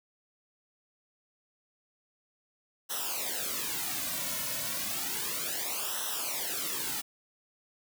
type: noise with flanger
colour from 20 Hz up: white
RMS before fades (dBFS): -34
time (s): 2.89-7.02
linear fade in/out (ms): 20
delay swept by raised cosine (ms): 0.43 to 2.53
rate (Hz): 0.32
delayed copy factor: -0.9
effects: none